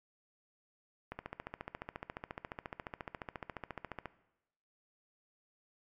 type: click train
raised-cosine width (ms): 0.5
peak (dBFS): -25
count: 43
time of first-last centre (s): 1.12-4.057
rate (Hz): 14.3
effects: noise-tail reverb RT60 0.9 s tail -17 dB re dry + MP3 96 kbps